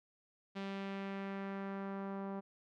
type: tone with low-pass filter sweep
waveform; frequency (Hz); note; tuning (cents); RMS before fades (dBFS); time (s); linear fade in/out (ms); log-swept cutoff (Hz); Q
sawtooth; 196; G3; 0; -42; 0.55-2.41; 20; 3500 to 1000; 1.3
effects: none